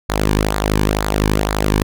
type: tone with flanger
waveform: sawtooth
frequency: 51.8 Hz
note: G#1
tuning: 4 cents flat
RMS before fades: -17 dBFS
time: 0.09-1.83 s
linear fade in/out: 5 ms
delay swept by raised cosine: 0.34 to 1.54 ms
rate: 2.1 Hz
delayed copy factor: -0.65
effects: none